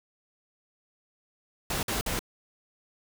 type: noise bursts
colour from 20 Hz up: pink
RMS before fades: -30 dBFS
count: 3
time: 1.7-2.192 s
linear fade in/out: 2 ms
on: 130 ms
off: 51 ms
effects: none